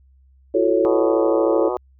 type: chord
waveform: sine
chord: F# minor seventh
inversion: third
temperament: equal with one note detuned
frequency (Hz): 336.7 / 370 / 440 / 554.4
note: E4 / F#4 / A4 / C#5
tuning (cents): +37 / 0 / 0 / 0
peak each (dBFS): -20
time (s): 0.54-1.69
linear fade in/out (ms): 10
type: harmonic tone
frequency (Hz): 123.47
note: B2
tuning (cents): 0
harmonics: 3 / 4 / 5 / 6 / 7 / 8 / 9 / 10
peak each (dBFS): -25 / -27 / -29 / -31 / -32 / -33 / -34 / -35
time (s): 0.85-1.77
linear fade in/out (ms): 0
effects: added 66 Hz sine -50 dBFS peak until 1.99 s